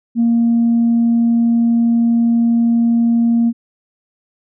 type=tone; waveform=sine; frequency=233.1 Hz; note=A#3; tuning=in tune; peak=-9 dBFS; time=0.15-3.53 s; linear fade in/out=50 ms; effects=tanh soft clip ceiling -7 dBFS